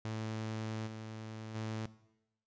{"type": "tone with level steps", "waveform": "sawtooth", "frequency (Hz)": 110, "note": "A2", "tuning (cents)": 0, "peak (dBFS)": [-33, -39, -33], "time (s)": [0.05, 1.86], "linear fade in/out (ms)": 0, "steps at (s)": [0.86, 1.54], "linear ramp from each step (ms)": 20, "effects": ["noise-tail reverb RT60 0.9 s tail -18 dB re dry", "resampled to 16000 Hz"]}